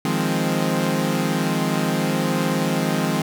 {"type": "chord", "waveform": "sawtooth", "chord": "F minor seventh", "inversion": "third", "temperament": "equal", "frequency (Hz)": [155.56, 174.61, 207.7, 261.6], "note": ["Eb3", "F3", "Ab3", "C4"], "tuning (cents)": [0, 0, 0, 0], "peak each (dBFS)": -21, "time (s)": [0.05, 3.22], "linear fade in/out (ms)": 2, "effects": []}